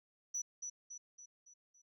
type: tone with echo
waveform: sine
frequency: 5920 Hz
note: F#8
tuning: in tune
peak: -34 dBFS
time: 0.34-0.42 s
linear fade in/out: 10 ms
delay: 280 ms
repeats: 5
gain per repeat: -6 dB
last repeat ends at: 1.82 s
effects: tanh soft clip ceiling -34 dBFS